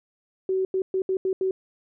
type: tone bursts at uneven times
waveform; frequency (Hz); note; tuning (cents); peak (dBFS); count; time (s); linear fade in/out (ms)
sine; 378.1; F#4; +38; -21; 6; 0.49-0.65 / 0.74-0.82 / 0.94-1.02 / 1.09-1.17 / 1.25-1.33 / 1.41-1.51; 2
effects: none